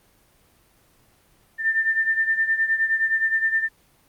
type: beating tone pair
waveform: sine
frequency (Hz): 1790 / 1799.6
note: A6 / A6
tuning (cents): +29 / +39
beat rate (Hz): 9.6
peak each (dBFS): -20 / -25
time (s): 1.58-3.69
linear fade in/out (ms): 50
effects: pink hiss -59 dBFS RMS until 4.08 s + Opus 24 kbps